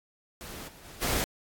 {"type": "noise with level steps", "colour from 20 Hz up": "pink", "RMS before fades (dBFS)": [-42, -52, -48, -28], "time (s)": [0.41, 1.24], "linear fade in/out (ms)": 0, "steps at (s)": [0.67, 0.84, 1.01], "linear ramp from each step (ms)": 20, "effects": ["AAC 64 kbps"]}